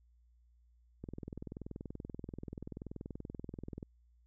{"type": "click train", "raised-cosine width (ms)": 3, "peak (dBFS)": -30, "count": 59, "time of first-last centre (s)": [1.04, 3.828], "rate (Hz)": 20.8, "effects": ["added 59 Hz sine -64 dBFS peak until 4.26 s"]}